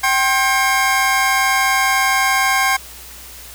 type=tone cluster; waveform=square; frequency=776 / 1064 / 1593 / 2151 Hz; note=G5 / C6 / G6 / C7; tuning=-18 / +29 / +27 / +47 cents; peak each=-20 dBFS; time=0.03-2.77 s; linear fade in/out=10 ms; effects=added 60 Hz sine -42 dBFS peak until 3.54 s + white hiss -37 dBFS RMS until 3.54 s